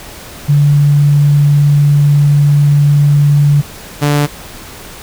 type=tone pair in turn; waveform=sine / sawtooth; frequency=144.8 / 145.98 Hz; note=D3 / D3; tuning=-24 / -10 cents; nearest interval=unison; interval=14 cents; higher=second; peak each=-5 dBFS; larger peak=neither; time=0.48-3.62 / 4.01-4.27 s; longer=first; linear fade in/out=20 ms; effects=pink hiss -31 dBFS RMS until 5.02 s